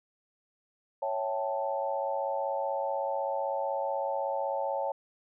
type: chord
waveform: sine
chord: A dominant seventh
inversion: first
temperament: equal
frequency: 554.4 / 659.3 / 784 / 880 Hz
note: C#5 / E5 / G5 / A5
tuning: 0 / 0 / 0 / 0 cents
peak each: -32 / -37 / -36 / -34 dBFS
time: 1.02-4.92 s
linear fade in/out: 5 ms
effects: none